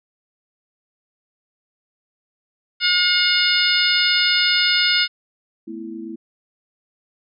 harmonic tone, 719 Hz, F#5, 50 cents flat, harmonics 2 / 3 / 4 / 5 / 6 / 7, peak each -22 / -22 / -22 / -22 / -22 / -22 dBFS, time 2.8-5.08 s, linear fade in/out 50 ms
sine chord, A suspended second, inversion none, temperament just, 220 / 247.5 / 330 Hz, A3 / B3 / E4, 0 / +4 / +2 cents, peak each -34 / -36 / -31 dBFS, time 5.67-6.16 s, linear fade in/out 10 ms
effects none

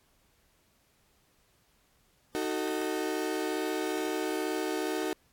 35% pulse chord, D# diminished, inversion none, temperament just, 311.1 / 373.4 / 448 Hz, D#4 / F#4 / A4, 0 / +16 / +31 cents, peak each -32 / -32 / -34 dBFS, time 2.35-5.13 s, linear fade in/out 0 ms, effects pink hiss -68 dBFS RMS until 5.32 s + AAC 64 kbps

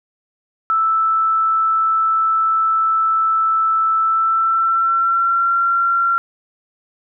sine tone with pitch glide, 1318.5 to 1370.5 Hz, E6 to F6, 0 to -33 cents, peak -13 dBFS, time 0.7-6.18 s, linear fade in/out 0 ms, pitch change +67 cents, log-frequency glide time 3.99-5.53 s, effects none

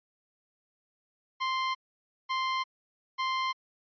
sawtooth tone bursts, 1046.5 Hz, C6, in tune, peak -24 dBFS, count 3, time 1.4-3.53 s, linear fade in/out 20 ms, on 350 ms, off 540 ms, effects resampled to 11025 Hz

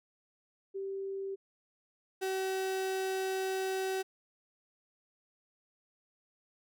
sine / 35% pulse tone pair in turn, 389.7 / 380.4 Hz, G4 / F#4, -10 / +48 cents, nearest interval unison, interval 42 cents, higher first, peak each -35 / -30 dBFS, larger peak second, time 0.74-1.36 / 2.21-4.03 s, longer second, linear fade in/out 20 ms, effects none

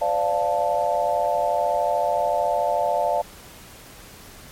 sine chord, D minor seventh, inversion third, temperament equal with one note detuned, 513.7 / 587.3 / 698.5 / 880 Hz, C5 / D5 / F5 / A5, -32 / 0 / 0 / 0 cents, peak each -29 / -23 / -23 / -25 dBFS, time 0.01-3.22 s, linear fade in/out 10 ms, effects pink hiss -44 dBFS RMS until 4.51 s + MP3 64 kbps

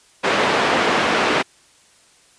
pink band-pass noise, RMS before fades -18 dBFS, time 0.23-1.43 s, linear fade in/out 20 ms, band 330 to 2800 Hz, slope 12 dB/octave, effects white hiss -53 dBFS RMS until 2.38 s + resampled to 22050 Hz

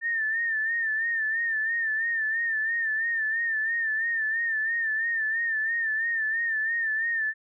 sine tone with vibrato, 1800 Hz, A6, 39 cents sharp, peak -24 dBFS, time 0.01-7.34 s, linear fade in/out 50 ms, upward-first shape sine, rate 3 Hz, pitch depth 62 cents each way, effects none

